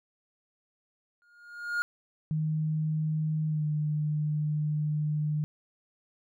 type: tone with exponential growth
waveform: triangle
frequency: 1423 Hz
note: F6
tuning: 32 cents sharp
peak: -22 dBFS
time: 1.22-1.82 s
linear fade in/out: 0 ms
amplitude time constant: 130 ms
type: tone with pitch glide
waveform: sine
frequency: 155.56 to 151.13 Hz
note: D#3 to D3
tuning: 0 to +50 cents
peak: -26 dBFS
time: 2.31-5.44 s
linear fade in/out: 0 ms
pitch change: -50 cents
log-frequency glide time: 3.47-3.66 s
effects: none